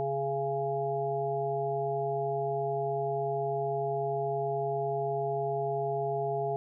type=harmonic tone with a mistuned harmonic; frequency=138.59 Hz; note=C#3; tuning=in tune; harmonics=1 / 3 / 5 / 6; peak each=-37 / -32 / -32 / -38 dBFS; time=0-6.56 s; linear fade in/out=0 ms; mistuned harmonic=5; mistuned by=-20 cents; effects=none